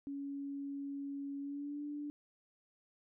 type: tone with pitch glide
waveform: sine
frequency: 280 to 292.7 Hz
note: C#4 to D4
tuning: +18 to -6 cents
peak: -39 dBFS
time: 0.07-2.1 s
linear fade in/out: 0 ms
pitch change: +76 cents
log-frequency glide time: 1.4-1.83 s
effects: none